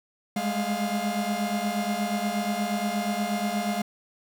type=tone cluster; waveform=45% pulse; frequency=203.4 / 211.8 / 703 Hz; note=G#3 / G#3 / F5; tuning=-36 / +34 / +11 cents; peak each=-30 dBFS; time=0.36-3.82 s; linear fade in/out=5 ms; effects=none